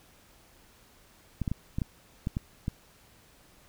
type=clicks; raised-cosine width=5 ms; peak=-17 dBFS; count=8; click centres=1.417 / 1.478 / 1.516 / 1.785 / 1.818 / 2.271 / 2.369 / 2.681 s; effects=pink hiss -59 dBFS RMS until 3.68 s